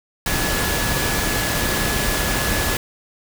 sine tone in noise, 1700 Hz, G#6, 40 cents sharp, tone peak -28 dBFS, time 0.26-2.77 s, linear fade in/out 2 ms, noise pink, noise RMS -21 dBFS, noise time 0.26-2.77 s, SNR -10 dB, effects none

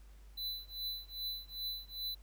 square tone with tremolo, 4000 Hz, B7, 21 cents sharp, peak -36 dBFS, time 0.37-2.15 s, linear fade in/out 10 ms, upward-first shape triangle, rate 2.5 Hz, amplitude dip 100%, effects added 50 Hz sine -53 dBFS peak until 2.22 s + pink hiss -68 dBFS RMS until 2.22 s

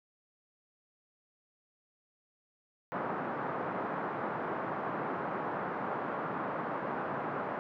white band-pass noise, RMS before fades -36 dBFS, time 2.92-7.59 s, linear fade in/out 0 ms, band 140 to 1300 Hz, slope 24 dB/octave, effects none

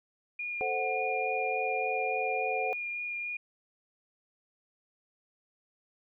sine tone with vibrato, 2423 Hz, D#7, 47 cents flat, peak -33 dBFS, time 0.39-3.37 s, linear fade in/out 5 ms, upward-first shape sine, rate 3.5 Hz, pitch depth 11 cents each way
sine chord, F# diminished, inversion first, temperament equal, 440 / 523.3 / 740 Hz, A4 / C5 / F#5, 0 / 0 / 0 cents, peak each -35 / -35 / -32 dBFS, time 0.61-2.73 s, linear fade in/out 0 ms
effects none

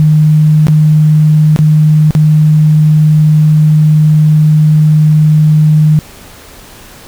sine tone with dropouts, 153.5 Hz, D#3, 23 cents flat, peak -3 dBFS, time 0-5.99 s, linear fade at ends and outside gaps 0 ms, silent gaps 0.669-0.683 / 1.562-1.589 / 2.108-2.151 s, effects pink hiss -34 dBFS RMS until 7.07 s

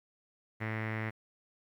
sawtooth tone with low-pass filter, 110 Hz, A2, in tune, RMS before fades -36 dBFS, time 0.6-1.11 s, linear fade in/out 20 ms, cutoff 2000 Hz, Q 5.5, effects 11-bit

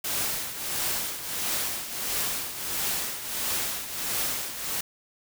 white noise with tremolo, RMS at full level -27 dBFS, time 0.04-4.81 s, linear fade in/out 5 ms, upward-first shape triangle, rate 1.5 Hz, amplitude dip 70%, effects none

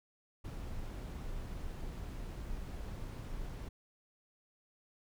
brown noise, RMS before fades -42 dBFS, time 0.44-3.69 s, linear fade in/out 10 ms, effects none

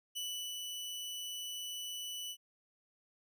sawtooth tone with ADSR envelope, 2971 Hz, F#7, 6 cents sharp, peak -34 dBFS, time 0.15-2.37 s, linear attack 20 ms, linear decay 380 ms, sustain -3 dB, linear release 64 ms, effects none

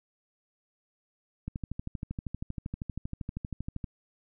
click train, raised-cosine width 5 ms, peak -22 dBFS, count 31, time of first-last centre 1.48-3.842 s, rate 12.7 Hz, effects none

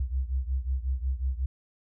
sine beating tone pair, 63.3 / 68.8 Hz, B1 / C#2, +43 / -12 cents, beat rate 5.5 Hz, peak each -28 / -31 dBFS, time 0-1.46 s, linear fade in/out 5 ms, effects none

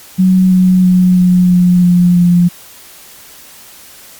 sine tone with pitch steps, 185.9 / 184.08 / 182.28 / 180.5 / 178.74 / 176.99 / 175.26 Hz, F#3 / F#3 / F#3 / F#3 / F3 / F3 / F3, +8 / -9 / -26 / -43 / +40 / +23 / +6 cents, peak -5 dBFS, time 0.18-2.49 s, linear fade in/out 20 ms, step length 330 ms, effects white hiss -37 dBFS RMS until 4.19 s + Opus 48 kbps

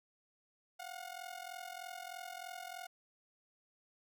sawtooth ring-modulated tone, 721 Hz, F#5, 45 cents flat, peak -38 dBFS, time 0.79-2.87 s, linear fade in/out 10 ms, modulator 21.6 Hz, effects none

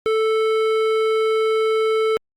triangle tone with hard clipping, 440 Hz, A4, in tune, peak -18 dBFS, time 0.06-2.17 s, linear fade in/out 0 ms, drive 17 dB, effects Opus 48 kbps

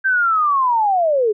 sine linear sweep, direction down, 1577 to 401.5 Hz, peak -13 dBFS, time 0.04-1.33 s, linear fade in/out 20 ms, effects none

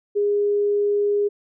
sine tone, 410 Hz, G#4, 22 cents flat, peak -17 dBFS, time 0.15-1.29 s, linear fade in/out 20 ms, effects none

